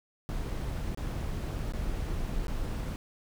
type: noise with dropouts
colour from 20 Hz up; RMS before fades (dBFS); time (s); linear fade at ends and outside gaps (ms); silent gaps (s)
brown; -33; 0.29-2.96; 0; 0.948-0.974 / 1.587-1.591 / 1.722-1.736 / 2.469-2.482
effects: none